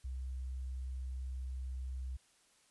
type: tone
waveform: sine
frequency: 64.5 Hz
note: C2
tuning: 24 cents flat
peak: -38 dBFS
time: 0.04-2.17 s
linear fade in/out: 10 ms
effects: white hiss -69 dBFS RMS until 2.7 s + resampled to 24000 Hz